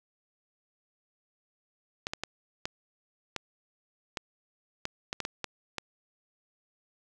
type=clicks; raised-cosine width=0.2 ms; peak=-15 dBFS; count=12; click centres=2.069 / 2.135 / 2.236 / 2.655 / 3.363 / 4.172 / 4.854 / 5.129 / 5.203 / 5.251 / 5.443 / 5.783 s; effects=none